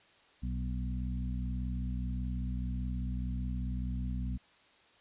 harmonic tone with a mistuned harmonic, 61.74 Hz, B1, in tune, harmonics 1 / 2 / 3 / 4, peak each -34 / -40 / -41 / -43 dBFS, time 0.42-4.38 s, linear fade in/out 20 ms, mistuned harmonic 3, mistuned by +30 cents, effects white hiss -63 dBFS RMS until 5 s + resampled to 8000 Hz

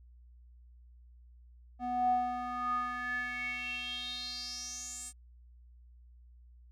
square tone with band-pass filter sweep, 246.4 Hz, B3, 4 cents flat, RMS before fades -36 dBFS, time 1.79-5.13 s, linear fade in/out 50 ms, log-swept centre 580 to 8400 Hz, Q 7.6, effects added 60 Hz sine -54 dBFS peak until 6.71 s

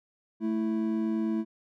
triangle tone pair together, 220 / 329.1 Hz, A3 / E4, 0 / -3 cents, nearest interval perfect fifth, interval 697 cents, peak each -26 / -28 dBFS, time 0.4-1.45 s, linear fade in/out 50 ms, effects none

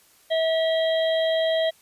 harmonic tone, 647 Hz, E5, 32 cents flat, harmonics 1 / 3 / 5 / 6, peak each -20 / -32 / -30 / -36 dBFS, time 0.3-1.71 s, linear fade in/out 20 ms, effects white hiss -57 dBFS RMS until 1.81 s + resampled to 32000 Hz

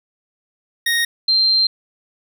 25% pulse / sine tone pair in turn, 1864.7 / 4154 Hz, A#6 / C8, 0 / -13 cents, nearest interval octave + major second, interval 1387 cents, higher second, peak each -12 dBFS, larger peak neither, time 0.86-1.05 / 1.28-1.67 s, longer second, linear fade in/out 5 ms, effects none

